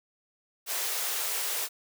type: high-pass noise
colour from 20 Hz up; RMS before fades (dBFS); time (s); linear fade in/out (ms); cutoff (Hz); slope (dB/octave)
white; -31; 0.66-1.69; 50; 370; 96
effects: none